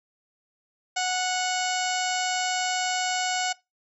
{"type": "harmonic tone", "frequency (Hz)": 736, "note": "F#5", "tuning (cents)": -9, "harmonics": [1, 2, 3, 4, 5, 6, 7, 8, 9, 10], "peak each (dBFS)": [-27, -32, -33, -34, -41, -37, -37, -38, -41, -35], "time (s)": [0.96, 3.53], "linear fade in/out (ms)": 10, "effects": ["noise-tail reverb RT60 0.2 s tail -20 dB re dry"]}